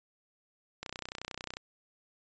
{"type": "click train", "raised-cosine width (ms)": 0.2, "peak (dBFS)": -21, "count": 24, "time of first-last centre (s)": [0.83, 1.57], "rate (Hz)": 31.1, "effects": ["resampled to 16000 Hz"]}